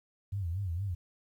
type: tone with vibrato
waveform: sine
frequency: 91.6 Hz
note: F#2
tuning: 17 cents flat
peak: -31 dBFS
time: 0.32-0.95 s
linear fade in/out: 10 ms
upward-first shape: sine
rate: 4.3 Hz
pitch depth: 180 cents each way
effects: 11-bit